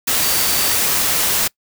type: tone in noise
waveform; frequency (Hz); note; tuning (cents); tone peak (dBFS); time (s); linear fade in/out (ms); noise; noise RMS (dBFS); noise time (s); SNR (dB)
sine; 4596; D8; -38; -26; 0.22-0.76; 10; white; -17; 0.07-1.48; -12
effects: noise-tail reverb RT60 0.1 s tail -24 dB re dry

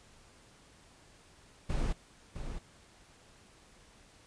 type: noise with echo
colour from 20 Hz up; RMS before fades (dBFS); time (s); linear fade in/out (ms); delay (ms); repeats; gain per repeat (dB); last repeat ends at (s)
brown; -31; 1.69-1.93; 10; 660; 1; -8; 2.59
effects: pink hiss -60 dBFS RMS until 4.26 s + resampled to 22050 Hz

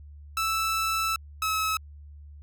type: tone pair in turn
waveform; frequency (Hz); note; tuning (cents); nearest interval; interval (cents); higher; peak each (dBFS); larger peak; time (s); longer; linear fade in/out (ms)
sawtooth; 1318.5 / 1290.6; E6 / E6; 0 / -37; unison; 37; first; -21; neither; 0.37-1.16 / 1.42-1.77; first; 2
effects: added 73 Hz sine -43 dBFS peak until 2.42 s

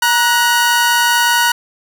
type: tone pair together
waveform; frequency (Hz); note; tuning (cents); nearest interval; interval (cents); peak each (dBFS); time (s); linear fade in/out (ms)
sawtooth; 945 / 1472.9; A#5 / F#6; +23 / -8; minor sixth; 769; -10; 0.02-1.52; 5
effects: none

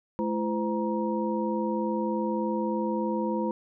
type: tone cluster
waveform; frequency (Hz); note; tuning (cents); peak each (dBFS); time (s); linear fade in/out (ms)
sine; 214.7 / 338 / 511 / 942; A3 / E4 / C5 / A#5; -42 / +43 / -41 / +18; -29 / -31 / -32 / -33; 0.19-3.51; 0
effects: none

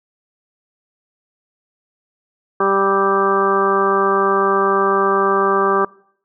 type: harmonic tone with a mistuned harmonic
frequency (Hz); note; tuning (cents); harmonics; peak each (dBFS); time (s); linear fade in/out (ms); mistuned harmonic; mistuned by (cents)
196; G3; 0; 1 / 2 / 3 / 4 / 5 / 6 / 7 / 8; -27 / -17 / -25 / -24 / -24 / -17 / -28 / -26; 2.6-5.85; 5; 7; -80
effects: noise-tail reverb RT60 0.6 s tail -23 dB re dry

